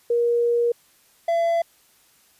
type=tone pair in turn; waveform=sine / triangle; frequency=473.8 / 674 Hz; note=A#4 / E5; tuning=+28 / +38 cents; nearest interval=tritone; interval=610 cents; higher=second; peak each=-17 / -16 dBFS; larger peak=second; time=0.1-0.72 / 1.28-1.62 s; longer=first; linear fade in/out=5 ms; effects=white hiss -58 dBFS RMS until 2.39 s + resampled to 32000 Hz